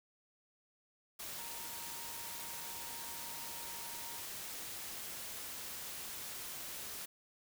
sine tone in noise, 932.3 Hz, A#5, in tune, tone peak -53 dBFS, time 1.38-4.21 s, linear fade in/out 10 ms, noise white, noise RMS -45 dBFS, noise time 1.19-7.06 s, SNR -11 dB, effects none

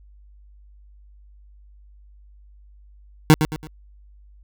25% pulse tone with echo, 154.9 Hz, D#3, 7 cents flat, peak -4 dBFS, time 3.3-3.34 s, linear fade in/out 0 ms, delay 110 ms, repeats 3, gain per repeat -9 dB, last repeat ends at 3.67 s, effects added 50 Hz sine -46 dBFS peak until 4.43 s

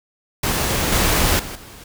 pink noise with level steps, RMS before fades -20 / -17 / -31 / -40 dBFS, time 0.43-1.84 s, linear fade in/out 5 ms, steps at 0.92 / 1.39 / 1.55 s, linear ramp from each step 5 ms, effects none

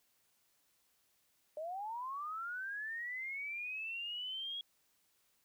sine linear sweep, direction up, 594 to 3322 Hz, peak -39 dBFS, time 1.57-4.61 s, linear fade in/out 2 ms, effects white hiss -75 dBFS RMS until 5.44 s

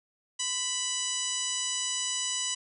harmonic tone with a mistuned harmonic, 988 Hz, B5, in tune, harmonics 1 / 2 / 3 / 4 / 5 / 6 / 7 / 8 / 9, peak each -44 / -42 / -34 / -40 / -41 / -36 / -38 / -35 / -41 dBFS, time 0.39-2.55 s, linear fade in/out 10 ms, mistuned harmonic 1, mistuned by +58 cents, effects none

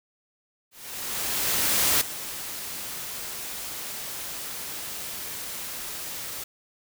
white noise with ADSR envelope, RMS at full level -21 dBFS, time 0.71-6.44 s, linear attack 1300 ms, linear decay 6 ms, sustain -14 dB, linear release 6 ms, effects none

